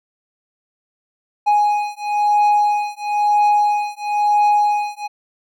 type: beating tone pair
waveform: triangle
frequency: 830.6 / 831.6 Hz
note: G#5 / G#5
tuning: 0 / +2 cents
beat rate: 1 Hz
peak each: -15 dBFS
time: 1.46-5.08 s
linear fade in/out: 20 ms
effects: none